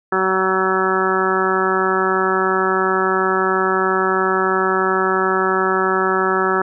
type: harmonic tone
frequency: 188.6 Hz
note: F#3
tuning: 33 cents sharp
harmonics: 1 / 2 / 3 / 4 / 5 / 6 / 7 / 8 / 9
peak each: -27 / -19 / -29 / -25 / -25 / -26 / -20 / -28 / -24 dBFS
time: 0.12-6.62 s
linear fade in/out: 5 ms
effects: none